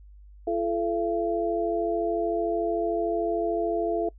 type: tone cluster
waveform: sine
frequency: 340.8 / 434.3 / 679 Hz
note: F4 / A4 / F5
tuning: -42 / -23 / -49 cents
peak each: -28 dBFS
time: 0.47-4.09 s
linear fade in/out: 5 ms
effects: noise-tail reverb RT60 0.1 s tail -24 dB re dry + added 50 Hz sine -46 dBFS peak until 4.18 s